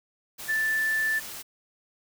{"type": "tone in noise", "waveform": "sine", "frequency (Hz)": 1760, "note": "A6", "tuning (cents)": 0, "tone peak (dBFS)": -23, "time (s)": [0.48, 1.2], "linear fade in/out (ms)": 20, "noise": "white", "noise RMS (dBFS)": -39, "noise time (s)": [0.38, 1.43], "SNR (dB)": 13, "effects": []}